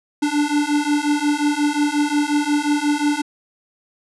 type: beating tone pair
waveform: square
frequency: 291 / 296.6 Hz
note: D4 / D4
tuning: -16 / +17 cents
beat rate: 5.6 Hz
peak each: -21 / -20 dBFS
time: 0.22-3.22 s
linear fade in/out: 10 ms
effects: resampled to 24000 Hz